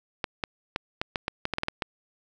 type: clicks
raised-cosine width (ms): 0.3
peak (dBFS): -11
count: 12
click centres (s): 0.242 / 0.438 / 0.761 / 1.015 / 1.158 / 1.281 / 1.454 / 1.537 / 1.584 / 1.634 / 1.684 / 1.822
effects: none